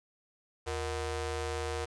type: ring-modulated tone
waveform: sawtooth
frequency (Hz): 273.6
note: C#4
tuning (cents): -23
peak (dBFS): -26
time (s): 0.66-1.86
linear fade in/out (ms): 20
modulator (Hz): 195
effects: resampled to 22050 Hz + 9-bit